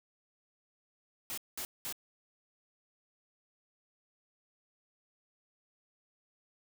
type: noise bursts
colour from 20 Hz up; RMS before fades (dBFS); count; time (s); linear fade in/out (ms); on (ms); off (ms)
white; -39; 3; 1.3-1.925; 0; 75; 200
effects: none